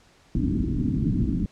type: low-pass noise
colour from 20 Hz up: white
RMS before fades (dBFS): -24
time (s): 0.35-1.46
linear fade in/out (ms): 2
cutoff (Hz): 300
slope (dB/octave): 48
effects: pink hiss -57 dBFS RMS until 1.51 s + low-pass 7000 Hz 12 dB/octave